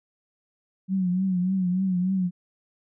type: tone with vibrato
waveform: sine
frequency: 185 Hz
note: F#3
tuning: in tune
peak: -21 dBFS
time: 0.88-2.31 s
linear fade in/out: 50 ms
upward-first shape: triangle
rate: 3.4 Hz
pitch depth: 83 cents each way
effects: none